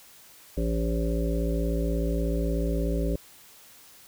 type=harmonic tone; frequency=56.5 Hz; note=A1; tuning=47 cents sharp; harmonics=1 / 3 / 5 / 7 / 9 / 10; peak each=-26 / -31 / -33 / -34 / -36 / -36 dBFS; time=0.57-3.16 s; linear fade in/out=5 ms; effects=white hiss -52 dBFS RMS until 4.07 s